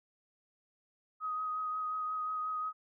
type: tone with vibrato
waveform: sine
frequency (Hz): 1256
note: D#6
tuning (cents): +16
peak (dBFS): -33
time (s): 1.2-2.73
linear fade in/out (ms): 50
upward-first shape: triangle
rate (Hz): 5.6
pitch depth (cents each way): 19
effects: none